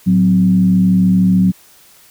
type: tone with frequency modulation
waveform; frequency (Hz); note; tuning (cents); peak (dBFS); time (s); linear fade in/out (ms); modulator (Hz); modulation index
sine; 185; F#3; 0; -8; 0.06-1.52; 20; 73.4; 0.51
effects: white hiss -46 dBFS RMS until 2.1 s